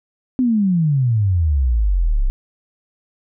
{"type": "exponential sweep", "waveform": "sine", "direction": "down", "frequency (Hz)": [261.6, 31.06], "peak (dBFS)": -13, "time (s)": [0.39, 2.3], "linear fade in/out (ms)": 0, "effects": []}